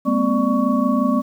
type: tone cluster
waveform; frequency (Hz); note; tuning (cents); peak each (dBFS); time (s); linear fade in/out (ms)
sine; 201.8 / 232.6 / 258.4 / 592 / 1119; G#3 / A#3 / C4 / D5 / C#6; -49 / -4 / -21 / +14 / +16; -23 / -20 / -19 / -25 / -24; 0.05-1.22; 20
effects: 8-bit